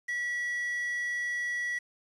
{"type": "tone with quantisation", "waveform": "triangle", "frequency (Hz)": 1941, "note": "B6", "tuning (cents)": -31, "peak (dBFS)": -28, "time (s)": [0.08, 1.79], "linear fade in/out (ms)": 10, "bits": 8, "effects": ["low-pass 9000 Hz 12 dB/octave"]}